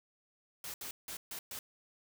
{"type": "noise bursts at uneven times", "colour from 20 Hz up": "white", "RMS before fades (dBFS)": -43, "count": 5, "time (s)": [[0.64, 0.74], [0.81, 0.91], [1.08, 1.17], [1.31, 1.39], [1.51, 1.59]], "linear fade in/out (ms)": 2, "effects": []}